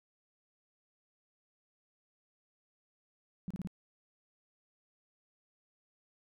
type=tone bursts; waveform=sine; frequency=185 Hz; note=F#3; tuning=in tune; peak=-35 dBFS; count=4; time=3.48-3.673 s; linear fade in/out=0 ms; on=25 ms; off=31 ms; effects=none